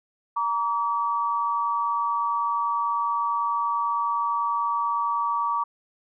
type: tone pair together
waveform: sine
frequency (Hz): 938 / 1147.1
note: A#5 / D6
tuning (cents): +11 / -41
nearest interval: minor third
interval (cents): 348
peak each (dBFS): -26 / -24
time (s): 0.36-5.64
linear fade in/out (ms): 10
effects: none

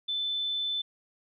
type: tone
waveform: sine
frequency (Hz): 3520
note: A7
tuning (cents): 0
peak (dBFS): -28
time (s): 0.08-0.82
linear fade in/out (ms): 10
effects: none

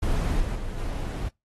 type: noise with level steps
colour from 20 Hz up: brown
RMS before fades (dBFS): -24 / -28 / -32 / -29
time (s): 0.02-1.29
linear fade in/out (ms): 10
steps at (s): 0.4 / 0.55 / 0.78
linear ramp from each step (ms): 5
effects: noise-tail reverb RT60 0.2 s tail -24 dB re dry + AAC 32 kbps

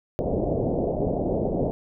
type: low-pass noise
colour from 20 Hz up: white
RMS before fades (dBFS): -25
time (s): 0.19-1.71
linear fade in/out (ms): 0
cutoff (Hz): 660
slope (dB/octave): 48
effects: none

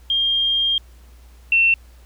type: tone pair in turn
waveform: sine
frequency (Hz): 3211 / 2700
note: G7 / E7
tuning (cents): +41 / +41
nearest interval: minor third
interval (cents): 300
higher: first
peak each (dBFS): -16 / -12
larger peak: second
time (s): 0.1-0.78 / 1.52-1.74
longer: first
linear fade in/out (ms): 2
effects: added 60 Hz sine -43 dBFS peak until 2.05 s + pink hiss -55 dBFS RMS until 2.05 s

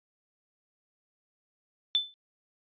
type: tone with exponential decay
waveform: sine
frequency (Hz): 3520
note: A7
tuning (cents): 0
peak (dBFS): -19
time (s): 1.95-2.14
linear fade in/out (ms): 0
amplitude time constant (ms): 41
effects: resampled to 11025 Hz

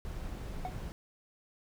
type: noise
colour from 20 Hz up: brown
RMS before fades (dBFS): -40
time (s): 0.05-0.92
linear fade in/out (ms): 0
type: tone with exponential decay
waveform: triangle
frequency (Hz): 737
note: F#5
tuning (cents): -7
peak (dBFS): -29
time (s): 0.65-0.75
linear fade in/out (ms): 0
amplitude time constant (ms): 21
effects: none

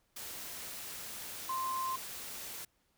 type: tone in noise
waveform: sine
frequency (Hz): 1046.5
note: C6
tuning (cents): 0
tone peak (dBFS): -33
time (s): 1.49-1.96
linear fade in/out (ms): 5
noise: white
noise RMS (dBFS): -44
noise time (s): 0.16-2.65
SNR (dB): +8
effects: pink hiss -75 dBFS RMS until 2.97 s

